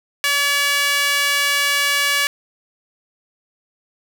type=tone with high-pass filter; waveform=sawtooth; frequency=570 Hz; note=C#5; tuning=48 cents sharp; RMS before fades=-18 dBFS; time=0.24-2.27 s; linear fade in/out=0 ms; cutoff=1900 Hz; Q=1.5; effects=none